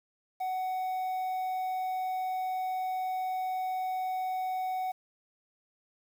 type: tone with quantisation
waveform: triangle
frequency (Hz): 746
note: F#5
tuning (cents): +14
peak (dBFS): -28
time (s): 0.4-4.92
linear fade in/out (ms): 10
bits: 9
effects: none